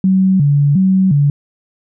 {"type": "tone with vibrato", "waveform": "sine", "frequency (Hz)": 164.81, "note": "E3", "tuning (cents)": 0, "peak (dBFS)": -8, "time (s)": [0.04, 1.3], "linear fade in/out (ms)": 2, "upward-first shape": "square", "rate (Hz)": 1.4, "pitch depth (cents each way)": 240, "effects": []}